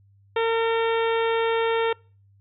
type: harmonic tone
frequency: 455.5 Hz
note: A#4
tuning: 40 cents flat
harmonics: 1 / 2 / 3 / 4 / 5 / 6 / 7 / 8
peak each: -21 / -27 / -31 / -33 / -35 / -37 / -38 / -39 dBFS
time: 0.36-1.93 s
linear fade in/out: 5 ms
effects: noise-tail reverb RT60 0.4 s tail -26 dB re dry + added 99 Hz sine -54 dBFS peak until 2.4 s